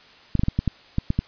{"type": "clicks", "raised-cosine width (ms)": 5, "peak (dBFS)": -8, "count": 9, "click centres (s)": [0.353, 0.394, 0.435, 0.484, 0.59, 0.677, 0.984, 1.104, 1.19], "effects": ["white hiss -50 dBFS RMS until 1.27 s", "resampled to 11025 Hz"]}